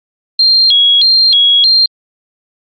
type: tone with vibrato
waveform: sine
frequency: 3729 Hz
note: A#7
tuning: in tune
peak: -5 dBFS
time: 0.39-1.86 s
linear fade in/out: 5 ms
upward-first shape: square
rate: 1.6 Hz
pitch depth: 200 cents each way
effects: Opus 48 kbps